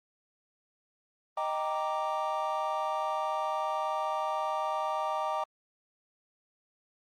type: chord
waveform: triangle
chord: Eb major seventh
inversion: none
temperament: equal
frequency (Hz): 622.3 / 784 / 932.3 / 1174.7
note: Eb5 / G5 / Bb5 / D6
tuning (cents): 0 / 0 / 0 / 0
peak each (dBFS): -33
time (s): 1.37-5.44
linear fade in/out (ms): 5
effects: Opus 32 kbps